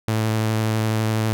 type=tone with vibrato; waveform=sawtooth; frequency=110 Hz; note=A2; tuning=in tune; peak=-15 dBFS; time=0.08-1.33 s; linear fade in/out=0 ms; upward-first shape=square; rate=12 Hz; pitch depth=12 cents each way; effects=none